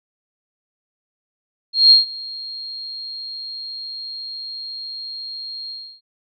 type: tone with ADSR envelope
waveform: sine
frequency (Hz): 4238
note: C8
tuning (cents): +21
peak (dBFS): -5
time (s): 1.73-6.01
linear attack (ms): 180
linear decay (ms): 140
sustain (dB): -23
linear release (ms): 310
effects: none